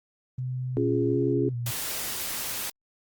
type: tone with vibrato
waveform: sine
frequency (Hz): 123.47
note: B2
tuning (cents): 0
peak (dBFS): -28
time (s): 0.38-1.71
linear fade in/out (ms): 5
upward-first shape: square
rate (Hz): 1.3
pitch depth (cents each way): 54
type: chord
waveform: sine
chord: Db major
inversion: none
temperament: equal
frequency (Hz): 277.2 / 349.2 / 415.3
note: Db4 / F4 / Ab4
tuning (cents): 0 / 0 / 0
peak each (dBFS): -27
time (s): 0.77-1.49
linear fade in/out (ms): 0
type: noise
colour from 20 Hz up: white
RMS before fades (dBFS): -32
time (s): 1.66-2.7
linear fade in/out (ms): 5
effects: Opus 32 kbps